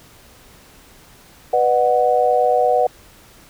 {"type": "chord", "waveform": "sine", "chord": "B minor", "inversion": "none", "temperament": "equal with one note detuned", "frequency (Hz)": [493.9, 602.8, 740], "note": ["B4", "D5", "F#5"], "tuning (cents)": [0, 45, 0], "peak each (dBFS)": [-17, -19, -16], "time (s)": [1.53, 2.87], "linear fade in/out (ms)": 5, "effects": ["pink hiss -47 dBFS RMS until 3.49 s"]}